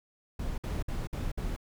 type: noise bursts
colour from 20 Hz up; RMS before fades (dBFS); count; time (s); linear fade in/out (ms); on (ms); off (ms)
brown; -33; 5; 0.39-1.564; 5; 190; 56
effects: none